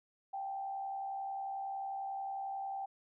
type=tone with frequency modulation; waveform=sine; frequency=784 Hz; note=G5; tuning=in tune; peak=-37 dBFS; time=0.33-2.86 s; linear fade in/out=10 ms; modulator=71.1 Hz; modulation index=0.42; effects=none